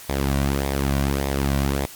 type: tone with flanger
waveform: sawtooth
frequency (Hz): 69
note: C#2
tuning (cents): -7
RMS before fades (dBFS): -22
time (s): 0.09-1.86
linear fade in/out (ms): 5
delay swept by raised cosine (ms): 0.68 to 2.38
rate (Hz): 1.7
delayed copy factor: -0.55
effects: white hiss -41 dBFS RMS until 1.95 s + MP3 96 kbps